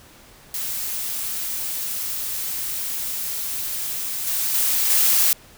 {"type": "noise with level steps", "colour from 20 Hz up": "blue", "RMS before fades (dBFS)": [-27, -23, -20, -17], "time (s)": [0.54, 5.33], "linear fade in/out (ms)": 2, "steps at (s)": [4.27, 4.54, 4.9], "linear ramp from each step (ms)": 2, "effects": ["pink hiss -48 dBFS RMS until 5.57 s"]}